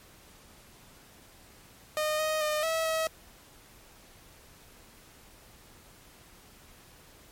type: tone with pitch steps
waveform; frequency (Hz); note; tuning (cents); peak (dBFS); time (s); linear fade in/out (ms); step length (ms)
sawtooth; 613 / 623 / 608 / 648 / 642; D#5 / D#5 / D#5 / E5 / E5; -26 / +2 / -40 / -30 / -46; -23; 1.97-3.07; 0; 220
effects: pink hiss -55 dBFS RMS until 7.31 s + MP3 64 kbps